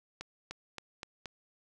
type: accelerating click train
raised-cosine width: 0.2 ms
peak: -23 dBFS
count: 5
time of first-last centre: 0.21-1.258 s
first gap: 300 ms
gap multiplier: 0.91
effects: none